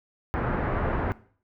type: low-pass noise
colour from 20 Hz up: pink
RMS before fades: -27 dBFS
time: 0.34-1.12 s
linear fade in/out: 0 ms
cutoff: 1700 Hz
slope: 24 dB/octave
effects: noise-tail reverb RT60 0.5 s tail -19 dB re dry